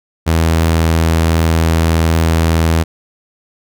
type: tone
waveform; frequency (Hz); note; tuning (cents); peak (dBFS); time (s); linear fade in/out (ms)
sawtooth; 81.7; E2; -15; -6; 0.26-2.84; 20
effects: none